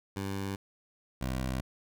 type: tone pair in turn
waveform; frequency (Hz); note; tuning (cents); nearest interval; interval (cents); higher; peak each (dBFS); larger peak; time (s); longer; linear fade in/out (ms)
15% pulse; 98 / 64.41; G2 / C2; 0 / -27; perfect fifth; 727; first; -27 / -25; second; 0.16-0.56 / 1.21-1.61; neither; 5
effects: none